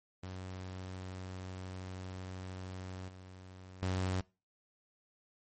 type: tone with level steps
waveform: sawtooth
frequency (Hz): 92.9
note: F#2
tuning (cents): +7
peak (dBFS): -38 / -46 / -28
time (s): 0.23-4.21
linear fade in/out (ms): 5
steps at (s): 3.08 / 3.82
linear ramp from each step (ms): 10
effects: noise-tail reverb RT60 0.3 s tail -23 dB re dry + MP3 32 kbps